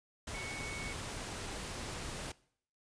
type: tone in noise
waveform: sine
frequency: 2217 Hz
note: C#7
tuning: in tune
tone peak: -43 dBFS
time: 0.34-0.93 s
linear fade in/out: 5 ms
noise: pink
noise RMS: -42 dBFS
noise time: 0.27-2.32 s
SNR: -4 dB
effects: noise-tail reverb RT60 0.6 s tail -21 dB re dry + resampled to 22050 Hz